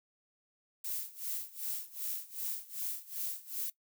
violet noise with tremolo, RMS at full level -36 dBFS, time 0.84-3.7 s, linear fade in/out 5 ms, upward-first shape sine, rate 2.6 Hz, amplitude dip 90%, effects noise-tail reverb RT60 0.1 s tail -19 dB re dry

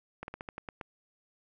slowing click train, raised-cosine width 0.5 ms, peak -24 dBFS, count 8, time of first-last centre 0.23-0.812 s, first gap 51 ms, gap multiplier 1.16, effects none

